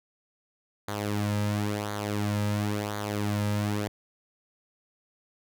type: tone with flanger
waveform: sawtooth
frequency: 103.83 Hz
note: G#2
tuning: in tune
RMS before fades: -29 dBFS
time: 0.88-3.88 s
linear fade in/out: 5 ms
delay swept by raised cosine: 0.37 to 2.77 ms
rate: 0.96 Hz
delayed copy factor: -0.65
effects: none